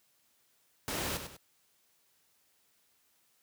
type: noise with echo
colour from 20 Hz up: pink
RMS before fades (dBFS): -35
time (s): 0.88-1.17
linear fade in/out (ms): 0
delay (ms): 98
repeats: 2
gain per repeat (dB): -8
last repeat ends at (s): 1.366
effects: white hiss -71 dBFS RMS until 3.42 s + high-pass 60 Hz 12 dB/octave